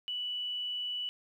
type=tone; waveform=sine; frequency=2960 Hz; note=F#7; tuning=in tune; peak=-33 dBFS; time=0.08-1.09 s; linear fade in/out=0 ms; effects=11-bit